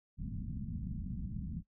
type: low-pass noise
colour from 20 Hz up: white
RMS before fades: -40 dBFS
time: 0.17-1.63 s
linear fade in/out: 50 ms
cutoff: 220 Hz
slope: 48 dB/octave
effects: noise-tail reverb RT60 0.1 s tail -19 dB re dry